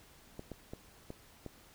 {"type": "clicks", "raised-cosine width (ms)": 2, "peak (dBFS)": -29, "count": 5, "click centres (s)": [0.394, 0.517, 0.735, 1.104, 1.463], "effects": ["pink hiss -60 dBFS RMS until 1.74 s"]}